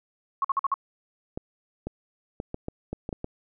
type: tone bursts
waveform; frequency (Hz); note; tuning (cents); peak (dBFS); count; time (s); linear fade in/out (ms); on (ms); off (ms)
sine; 1096; C#6; -20; -21; 5; 0.42-0.741; 2; 25; 49
type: clicks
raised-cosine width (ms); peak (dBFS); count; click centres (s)
2; -18; 9; 1.375 / 1.87 / 2.401 / 2.544 / 2.684 / 2.93 / 3.091 / 3.128 / 3.244
effects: none